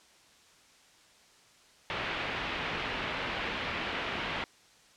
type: low-pass noise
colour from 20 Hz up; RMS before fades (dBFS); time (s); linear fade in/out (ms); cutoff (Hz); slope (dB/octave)
white; -35; 1.9-4.44; 0; 3000; 24
effects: white hiss -60 dBFS RMS until 4.96 s + low-pass 7000 Hz 12 dB/octave